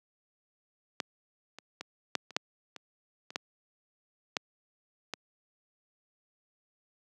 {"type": "clicks", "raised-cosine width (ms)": 0.2, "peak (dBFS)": [-13, -27, -21, -10, -30, -9, -25, -28, -13, -11, -17], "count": 11, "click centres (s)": [1.002, 1.586, 1.81, 2.153, 2.307, 2.365, 2.763, 3.305, 3.359, 4.368, 5.137], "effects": ["high-pass 200 Hz 12 dB/octave"]}